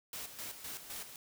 white noise with tremolo, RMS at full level -43 dBFS, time 0.13-1.16 s, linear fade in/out 2 ms, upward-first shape square, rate 3.9 Hz, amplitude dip 60%, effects none

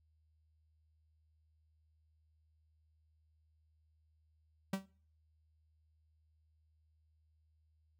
45% pulse tone with exponential decay, 193 Hz, G3, 27 cents flat, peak -31 dBFS, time 4.73-4.86 s, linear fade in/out 5 ms, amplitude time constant 27 ms, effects noise-tail reverb RT60 0.5 s tail -23 dB re dry + added 78 Hz sine -70 dBFS peak until 7.99 s

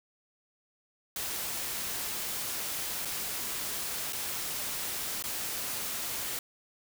white noise with dropouts, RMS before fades -35 dBFS, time 1.16-6.39 s, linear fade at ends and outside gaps 2 ms, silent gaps 3.05-3.054 / 4.125-4.131 / 5.225-5.239 s, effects none

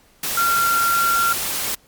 sine tone in noise, 1377 Hz, F6, 25 cents flat, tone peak -16 dBFS, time 0.37-1.33 s, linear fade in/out 5 ms, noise white, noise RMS -24 dBFS, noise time 0.23-1.75 s, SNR +5 dB, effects pink hiss -55 dBFS RMS until 1.87 s + Opus 48 kbps

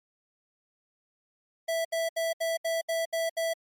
square tone bursts, 659 Hz, E5, 1 cent flat, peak -27 dBFS, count 8, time 1.68-3.537 s, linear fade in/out 10 ms, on 170 ms, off 71 ms, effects MP3 64 kbps

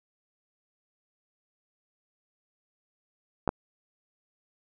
clicks, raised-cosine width 1 ms, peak -11 / -12 dBFS, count 2, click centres 3.477 / 3.491 s, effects none

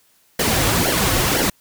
pink noise with flanger, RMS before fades -18 dBFS, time 0.39-1.5 s, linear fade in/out 5 ms, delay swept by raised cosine 0.79 to 5.09 ms, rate 2 Hz, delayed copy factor -0.75, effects white hiss -58 dBFS RMS until 1.6 s

